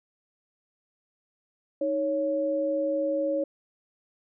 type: tone pair together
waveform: sine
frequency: 312 / 556 Hz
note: D#4 / C#5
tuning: +5 / +5 cents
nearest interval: minor seventh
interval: 1000 cents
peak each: -30 / -25 dBFS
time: 1.81-3.44 s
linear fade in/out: 5 ms
effects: none